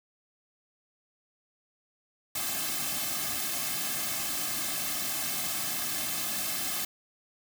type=noise with comb filter; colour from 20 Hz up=white; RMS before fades=-32 dBFS; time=2.35-6.85 s; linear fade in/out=5 ms; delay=2.1 ms; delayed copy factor=-0.95; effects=none